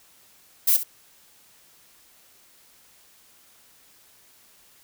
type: noise with echo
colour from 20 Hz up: violet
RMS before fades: -18 dBFS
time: 0.67-0.77 s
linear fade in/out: 10 ms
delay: 66 ms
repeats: 1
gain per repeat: -12 dB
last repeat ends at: 0.836 s
effects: white hiss -56 dBFS RMS until 4.83 s